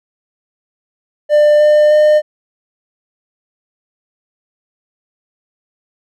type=tone with pitch steps; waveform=triangle; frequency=596 / 600.8 / 605.7 Hz; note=D5 / D5 / D#5; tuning=+25 / +39 / -47 cents; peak=-4 dBFS; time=1.29-2.22 s; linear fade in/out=50 ms; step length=310 ms; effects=none